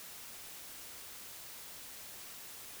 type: silence
effects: white hiss -49 dBFS RMS until 2.8 s